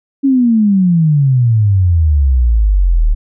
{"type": "exponential sweep", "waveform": "sine", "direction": "down", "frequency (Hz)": [280, 36.69], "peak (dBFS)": -7, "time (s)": [0.23, 3.15], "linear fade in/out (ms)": 20, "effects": []}